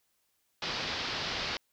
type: low-pass noise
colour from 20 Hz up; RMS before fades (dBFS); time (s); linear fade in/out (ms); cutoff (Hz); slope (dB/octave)
white; -35; 0.62-1.57; 2; 5100; 48
effects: white hiss -75 dBFS RMS until 1.72 s